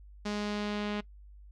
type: tone with low-pass filter sweep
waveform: sawtooth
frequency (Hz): 207.7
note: G#3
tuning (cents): 0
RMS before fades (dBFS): -34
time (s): 0.25-1.01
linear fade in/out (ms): 10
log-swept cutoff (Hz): 5400 to 3300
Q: 1.5
effects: noise-tail reverb RT60 0.1 s tail -21 dB re dry + added 50 Hz sine -49 dBFS peak until 1.51 s

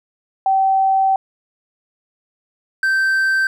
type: tone pair in turn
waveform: sine / triangle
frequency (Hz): 771 / 1557.2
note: G5 / G6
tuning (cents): -29 / -12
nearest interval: octave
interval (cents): 1217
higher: second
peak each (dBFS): -12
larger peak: neither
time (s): 0.46-1.16 / 2.83-3.47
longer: first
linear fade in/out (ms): 2
effects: none

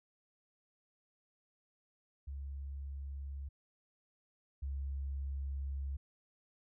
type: tone pair in turn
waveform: sine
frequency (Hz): 69.3 / 68.74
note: C#2 / C#2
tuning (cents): 0 / -14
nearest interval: unison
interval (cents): 14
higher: first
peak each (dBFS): -40 / -36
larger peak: second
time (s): 2.27-3.49 / 4.62-5.97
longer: second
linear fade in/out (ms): 10
effects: none

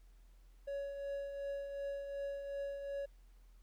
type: tone with tremolo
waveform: triangle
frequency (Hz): 560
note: C#5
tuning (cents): +18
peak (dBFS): -35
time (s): 0.67-3.06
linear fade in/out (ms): 10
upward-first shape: triangle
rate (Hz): 2.7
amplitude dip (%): 50
effects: added 42 Hz sine -58 dBFS peak until 3.62 s + pink hiss -75 dBFS RMS until 3.62 s

